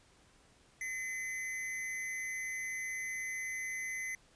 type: tone with amplitude modulation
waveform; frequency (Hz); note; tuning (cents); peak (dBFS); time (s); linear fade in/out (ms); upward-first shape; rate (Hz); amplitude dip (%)
square; 2039; C7; -45; -35; 0.81-4.15; 2; sine; 211; 55
effects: pink hiss -65 dBFS RMS until 4.35 s + resampled to 22050 Hz